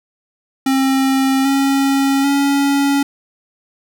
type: tone with pitch steps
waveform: square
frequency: 267.4 / 273.7 / 280 Hz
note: C4 / C#4 / C#4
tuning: +38 / -22 / +18 cents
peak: -13 dBFS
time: 0.66-3.03 s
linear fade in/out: 5 ms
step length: 790 ms
effects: none